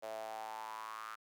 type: tone with high-pass filter sweep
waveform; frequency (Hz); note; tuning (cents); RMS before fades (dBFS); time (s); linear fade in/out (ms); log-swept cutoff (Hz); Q
sawtooth; 110; A2; 0; -45; 0.02-1.16; 20; 600 to 1300; 6.7
effects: none